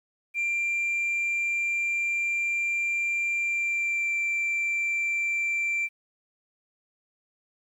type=tone with pitch glide; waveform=sine; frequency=2373 to 2351 Hz; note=D7 to D7; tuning=+17 to +1 cents; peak=-22 dBFS; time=0.34-5.89 s; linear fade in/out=50 ms; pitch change=-16 cents; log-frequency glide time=3.36-4.15 s; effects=tanh soft clip ceiling -23 dBFS + 10-bit